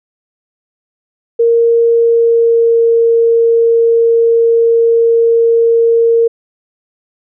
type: tone with pitch glide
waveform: sine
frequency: 464.7 to 461.5 Hz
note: A#4 to A#4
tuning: -5 to -17 cents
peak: -6 dBFS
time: 1.39-6.28 s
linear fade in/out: 10 ms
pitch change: -12 cents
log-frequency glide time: 1.87-2.84 s
effects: none